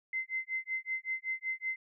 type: tone with tremolo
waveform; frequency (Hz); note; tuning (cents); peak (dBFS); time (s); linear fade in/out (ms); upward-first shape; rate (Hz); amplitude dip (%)
sine; 2067; C7; -22; -30; 0.13-1.76; 2; sine; 5.3; 100
effects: none